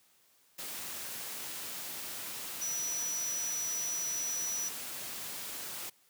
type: tone in noise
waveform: sine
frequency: 5890 Hz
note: F#8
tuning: 9 cents flat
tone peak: -33 dBFS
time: 2.61-4.69 s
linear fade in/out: 10 ms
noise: white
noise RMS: -41 dBFS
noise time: 0.58-5.9 s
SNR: +5 dB
effects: white hiss -67 dBFS RMS until 6.09 s + high-pass 100 Hz 12 dB/octave